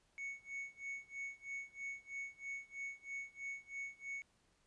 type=tone with tremolo; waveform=triangle; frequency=2217 Hz; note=C#7; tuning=in tune; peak=-39 dBFS; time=0.18-4.22 s; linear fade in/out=0 ms; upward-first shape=sine; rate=3.1 Hz; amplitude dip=95%; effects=pink hiss -75 dBFS RMS until 4.66 s + resampled to 22050 Hz